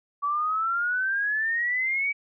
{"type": "exponential sweep", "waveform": "sine", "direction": "up", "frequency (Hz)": [1137, 2289], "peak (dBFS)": -23, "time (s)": [0.22, 2.13], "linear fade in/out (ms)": 20, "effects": []}